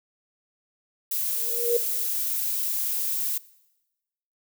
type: noise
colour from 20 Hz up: violet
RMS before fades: -27 dBFS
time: 1.11-3.38 s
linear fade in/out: 5 ms
type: tone with exponential growth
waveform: sine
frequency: 473.2 Hz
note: A#4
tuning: 26 cents sharp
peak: -17 dBFS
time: 1.31-1.77 s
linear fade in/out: 5 ms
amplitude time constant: 100 ms
effects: noise-tail reverb RT60 1.0 s tail -21 dB re dry